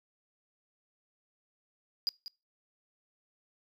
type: tone with echo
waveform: triangle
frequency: 4877 Hz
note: D#8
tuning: 35 cents flat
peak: -26 dBFS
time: 2.07-2.09 s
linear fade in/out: 0 ms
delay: 190 ms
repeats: 1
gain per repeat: -12 dB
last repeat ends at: 2.28 s
effects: noise-tail reverb RT60 0.3 s tail -25 dB re dry

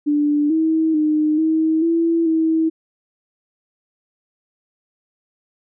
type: tone with pitch steps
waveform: sine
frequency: 294.1 / 319.8 / 305.8 / 318.2 / 332.7 / 321.7 Hz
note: D4 / D#4 / D#4 / D#4 / E4 / E4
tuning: +3 / +48 / -30 / +39 / +16 / -42 cents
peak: -14 dBFS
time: 0.06-2.7 s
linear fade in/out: 20 ms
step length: 440 ms
effects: none

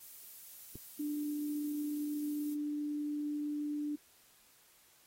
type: noise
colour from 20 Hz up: violet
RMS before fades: -50 dBFS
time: 0-2.55 s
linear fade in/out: 10 ms
type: click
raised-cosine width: 3 ms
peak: -35 dBFS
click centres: 0.756 s
type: tone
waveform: sine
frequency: 295.4 Hz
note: D4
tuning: 10 cents sharp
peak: -34 dBFS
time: 0.99-3.96 s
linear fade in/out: 10 ms
effects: white hiss -65 dBFS RMS until 5.06 s + AAC 48 kbps

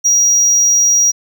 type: tone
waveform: triangle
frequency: 5740 Hz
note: F8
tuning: 47 cents sharp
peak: -7 dBFS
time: 0.04-1.12 s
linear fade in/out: 20 ms
effects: none

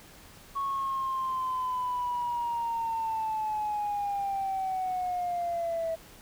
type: linear sweep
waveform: sine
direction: down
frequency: 1108.7 to 650 Hz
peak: -27 dBFS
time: 0.55-5.96 s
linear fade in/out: 20 ms
effects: tanh soft clip ceiling -24 dBFS + pink hiss -52 dBFS RMS until 6.21 s

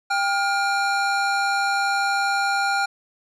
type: tone pair together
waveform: square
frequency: 794.1 / 1415 Hz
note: G5 / F6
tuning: +22 / +22 cents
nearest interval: minor seventh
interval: 1000 cents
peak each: -23 dBFS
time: 0.1-2.86 s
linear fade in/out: 10 ms
effects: low-pass 7000 Hz 12 dB/octave

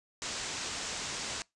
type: low-pass noise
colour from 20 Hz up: white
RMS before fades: -38 dBFS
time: 0.22-1.42 s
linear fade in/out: 0 ms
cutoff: 7800 Hz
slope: 48 dB/octave
effects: noise-tail reverb RT60 0.2 s tail -24 dB re dry + resampled to 24000 Hz

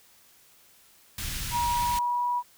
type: band-stop noise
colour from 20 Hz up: pink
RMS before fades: -33 dBFS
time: 1.18-1.99 s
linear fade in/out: 2 ms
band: 140 to 2000 Hz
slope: 12 dB/octave
type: tone with pitch glide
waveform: sine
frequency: 956 to 972.7 Hz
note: A#5 to B5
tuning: +43 to -27 cents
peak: -24 dBFS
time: 1.51-2.43 s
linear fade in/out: 50 ms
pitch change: +30 cents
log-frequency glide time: 1.65-2.24 s
effects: white hiss -58 dBFS RMS until 2.57 s

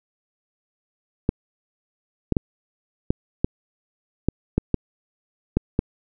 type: clicks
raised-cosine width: 3 ms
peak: -5 dBFS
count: 10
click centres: 1.291 / 2.323 / 2.368 / 3.105 / 3.445 / 4.286 / 4.58 / 4.743 / 5.57 / 5.791 s
effects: none

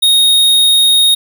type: tone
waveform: square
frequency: 3729 Hz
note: A#7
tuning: in tune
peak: -7 dBFS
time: 0.02-1.15 s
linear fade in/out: 10 ms
effects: none

